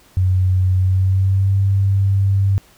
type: tone with pitch glide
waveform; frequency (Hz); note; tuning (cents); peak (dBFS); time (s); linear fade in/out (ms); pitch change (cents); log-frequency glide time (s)
sine; 92.7 to 98.04; F#2 to G2; +4 to +1; -12; 0.17-2.58; 0; +97; 0.76-1.58
effects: pink hiss -50 dBFS RMS until 2.77 s